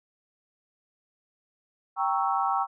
sine chord, G diminished seventh, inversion none, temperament equal, 784 / 932.3 / 1108.7 / 1318.5 Hz, G5 / Bb5 / Db6 / Fb6, 0 / 0 / 0 / 0 cents, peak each -27 / -30 / -29 / -30 dBFS, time 1.96-2.67 s, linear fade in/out 50 ms, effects none

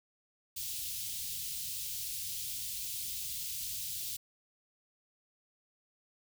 white band-stop noise, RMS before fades -39 dBFS, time 0.56-4.17 s, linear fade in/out 10 ms, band 140 to 3000 Hz, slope 24 dB/octave, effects none

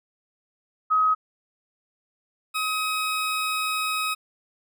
sine / 20% pulse tone pair in turn, 1267 / 1267 Hz, D#6 / D#6, +31 / +31 cents, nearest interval unison, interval 0 cents, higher neither, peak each -17 / -19 dBFS, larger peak first, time 0.9-1.15 / 2.54-4.15 s, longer second, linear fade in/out 20 ms, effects none

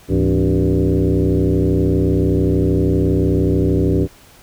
sine tone with frequency modulation, 108.6 Hz, A2, 22 cents flat, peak -12 dBFS, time 0.08-4.08 s, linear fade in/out 50 ms, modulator 92.1 Hz, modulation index 3.6, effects pink hiss -46 dBFS RMS until 4.42 s

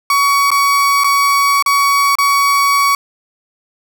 35% pulse tone with dropouts, 1126 Hz, C#6, 27 cents sharp, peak -8 dBFS, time 0.1-2.95 s, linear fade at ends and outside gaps 2 ms, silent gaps 0.505-0.515 / 1.037-1.043 / 1.625-1.661 / 2.154-2.185 s, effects none

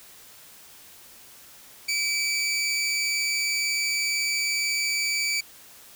20% pulse tone pair together, 2300 / 2442 Hz, D7 / D#7, -37 / -33 cents, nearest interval minor second, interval 104 cents, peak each -19 / -31 dBFS, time 1.88-5.41 s, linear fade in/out 10 ms, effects white hiss -49 dBFS RMS until 5.95 s

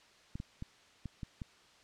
clicks, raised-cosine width 5 ms, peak -28 dBFS, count 6, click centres 0.355 / 0.401 / 0.624 / 1.057 / 1.232 / 1.418 s, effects white hiss -62 dBFS RMS until 1.83 s + low-pass 5000 Hz 12 dB/octave

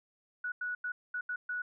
sine tone bursts at uneven times, 1469 Hz, F#6, 13 cents flat, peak -33 dBFS, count 6, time 0.44-0.52 / 0.61-0.75 / 0.84-0.92 / 1.14-1.21 / 1.29-1.36 / 1.49-1.62 s, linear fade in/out 5 ms, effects none

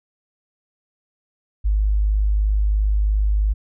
sine tone, 51.5 Hz, G#1, 14 cents flat, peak -15 dBFS, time 1.64-3.54 s, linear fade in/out 20 ms, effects none

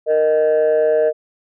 sine tone pair together, 464.7 / 620.3 Hz, A#4 / D#5, -5 / -5 cents, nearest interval perfect fourth, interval 500 cents, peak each -13 dBFS, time 0.06-1.13 s, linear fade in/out 50 ms, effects tanh soft clip ceiling -9 dBFS

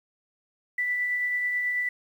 sine tone with tremolo, 1975.5 Hz, B6, in tune, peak -23 dBFS, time 0.78-1.89 s, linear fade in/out 5 ms, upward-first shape triangle, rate 9.2 Hz, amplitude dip 30%, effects 9-bit

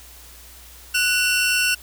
sawtooth tone pair together, 1480 / 2717 Hz, F#6 / F7, 0 / -48 cents, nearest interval major seventh, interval 1052 cents, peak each -18 / -16 dBFS, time 0.94-1.75 s, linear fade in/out 10 ms, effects added 60 Hz sine -46 dBFS peak until 1.82 s + white hiss -45 dBFS RMS until 1.82 s

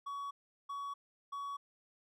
triangle tone bursts, 1125 Hz, C#6, 25 cents sharp, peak -37 dBFS, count 3, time 0.06-1.57 s, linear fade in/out 10 ms, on 250 ms, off 380 ms, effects none

